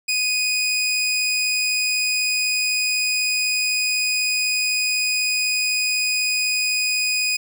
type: tone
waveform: 20% pulse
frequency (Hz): 2489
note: D#7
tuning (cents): 0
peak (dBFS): -14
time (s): 0.08-7.37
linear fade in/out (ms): 10
effects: none